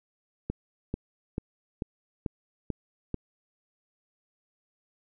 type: click train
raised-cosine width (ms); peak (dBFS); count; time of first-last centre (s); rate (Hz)
3; -17; 7; 0.5-3.143; 2.27
effects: none